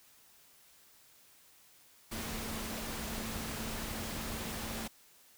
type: tone in noise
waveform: sine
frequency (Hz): 222.9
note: A3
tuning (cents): +23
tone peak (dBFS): -45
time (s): 2.11-4.88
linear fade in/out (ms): 10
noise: pink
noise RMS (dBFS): -40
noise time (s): 2.11-4.88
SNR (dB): -8
effects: white hiss -62 dBFS RMS until 5.37 s